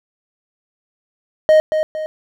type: tone with echo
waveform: triangle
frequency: 622.3 Hz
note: D#5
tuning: in tune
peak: -5 dBFS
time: 1.49-1.6 s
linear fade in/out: 0 ms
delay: 230 ms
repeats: 2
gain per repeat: -7 dB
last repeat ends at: 2.06 s
effects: none